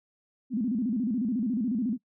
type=tone with vibrato; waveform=sine; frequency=233.1 Hz; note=A#3; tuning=in tune; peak=-25 dBFS; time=0.5-1.98 s; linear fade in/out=50 ms; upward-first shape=square; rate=14 Hz; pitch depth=170 cents each way; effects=noise-tail reverb RT60 0.1 s tail -23 dB re dry